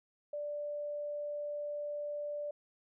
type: tone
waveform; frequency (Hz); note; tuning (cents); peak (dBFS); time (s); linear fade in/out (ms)
sine; 587.3; D5; 0; -36; 0.33-2.51; 5
effects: none